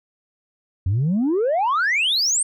sine exponential sweep, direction up, 86.1 to 8960 Hz, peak -15 dBFS, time 0.86-2.43 s, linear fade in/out 5 ms, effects tanh soft clip ceiling -15 dBFS

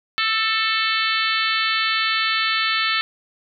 harmonic tone with a mistuned harmonic, 440 Hz, A4, in tune, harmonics 3 / 4 / 5 / 6 / 7 / 8 / 9 / 10, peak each -24 / -25 / -26 / -27 / -27 / -28 / -29 / -29 dBFS, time 0.18-3.01 s, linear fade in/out 0 ms, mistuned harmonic 4, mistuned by +20 cents, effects none

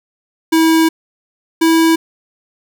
square tone pair in turn, 323.7 / 326.5 Hz, E4 / E4, -31 / -17 cents, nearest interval unison, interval 14 cents, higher second, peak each -9 dBFS, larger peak neither, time 0.52-0.89 / 1.61-1.96 s, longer first, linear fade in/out 10 ms, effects none

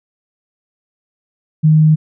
sine tone, 155.5 Hz, D#3, 1 cent flat, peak -6 dBFS, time 1.63-1.96 s, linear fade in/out 20 ms, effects none

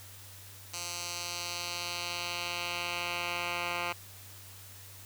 10% pulse tone with band-pass filter sweep, 174.4 Hz, F3, 2 cents flat, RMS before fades -36 dBFS, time 0.73-3.93 s, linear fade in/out 10 ms, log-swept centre 6300 to 2000 Hz, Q 1.3, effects added 97 Hz sine -52 dBFS peak until 5.05 s + white hiss -51 dBFS RMS until 5.05 s

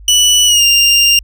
25% pulse tone with pitch glide, 2960 to 2794 Hz, F#7 to F7, 0 to 0 cents, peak -3 dBFS, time 0.08-1.19 s, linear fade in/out 2 ms, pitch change -100 cents, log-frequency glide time 0.46-0.64 s, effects added 50 Hz sine -32 dBFS peak until 1.23 s

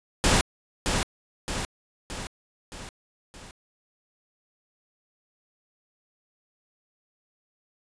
pink noise with echo, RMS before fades -20 dBFS, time 0.24-0.41 s, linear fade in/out 0 ms, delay 620 ms, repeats 5, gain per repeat -5 dB, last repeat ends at 3.51 s, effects resampled to 22050 Hz

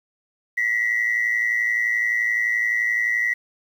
sine tone pair together, 1931.4 / 2043 Hz, B6 / C7, -39 / -42 cents, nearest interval minor second, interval 97 cents, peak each -19 / -24 dBFS, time 0.57-3.34 s, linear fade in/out 10 ms, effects tanh soft clip ceiling -13 dBFS + 8-bit

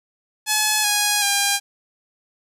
5% pulse tone with pitch steps, 854 / 828.7 / 804.2 Hz, G#5 / G#5 / G5, +48 / -4 / +44 cents, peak -5 dBFS, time 0.46-1.6 s, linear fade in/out 50 ms, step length 380 ms, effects none

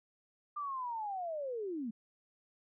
sine linear sweep, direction down, 1200 to 210 Hz, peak -36 dBFS, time 0.56-1.91 s, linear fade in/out 10 ms, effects none

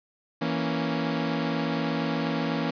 sawtooth chord, A# diminished, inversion second, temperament equal, 164.81 / 233.1 / 277.2 Hz, E3 / A#3 / C#4, 0 / 0 / 0 cents, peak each -26 dBFS, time 0.41-2.71 s, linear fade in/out 10 ms, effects resampled to 11025 Hz + 8-bit

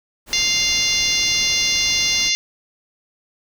pink noise, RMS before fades -35 dBFS, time 0.26-2.32 s, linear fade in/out 50 ms
harmonic tone, 698.5 Hz, F5, in tune, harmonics 3 / 4 / 5 / 6 / 7 / 8 / 9, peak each -24 / -24 / -24 / -24 / -24 / -24 / -24 dBFS, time 0.33-2.35 s, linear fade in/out 0 ms
effects none

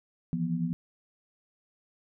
sine tone cluster, 161.4 / 171.2 / 243.1 Hz, E3 / F3 / B3, -36 / -34 / -27 cents, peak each -35 / -29 / -33 dBFS, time 0.33-0.73 s, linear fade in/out 0 ms, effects none

